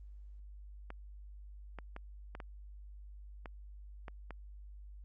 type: clicks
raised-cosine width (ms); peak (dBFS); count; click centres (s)
0.5; -30; 8; 0.904 / 1.787 / 1.964 / 2.351 / 2.402 / 3.458 / 4.082 / 4.307
effects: added 50 Hz sine -48 dBFS peak until 5.04 s + Opus 32 kbps